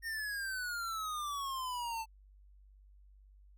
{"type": "exponential sweep", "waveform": "square", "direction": "down", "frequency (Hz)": [1850, 880], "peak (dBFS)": -37, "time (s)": [0.02, 2.06], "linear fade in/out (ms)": 50, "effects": ["added 49 Hz sine -57 dBFS peak until 3.57 s"]}